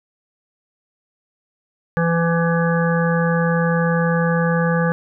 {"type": "harmonic tone", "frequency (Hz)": 167.9, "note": "E3", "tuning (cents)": 32, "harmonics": [1, 3, 5, 7, 9, 10], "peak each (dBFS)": [-17, -21, -28, -27, -29, -26], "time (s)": [1.97, 4.92], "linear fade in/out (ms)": 0, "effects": []}